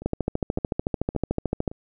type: two click trains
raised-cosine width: 2 ms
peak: -10 / -24 dBFS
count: 23 / 4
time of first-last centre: 0.06-1.678 / 0.02-1.715 s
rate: 13.6 / 1.77 Hz
effects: none